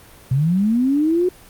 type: linear sweep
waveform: sine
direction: up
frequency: 123.47 to 370 Hz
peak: -14 dBFS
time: 0.31-1.29 s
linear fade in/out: 5 ms
effects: pink hiss -45 dBFS RMS until 1.49 s + Opus 32 kbps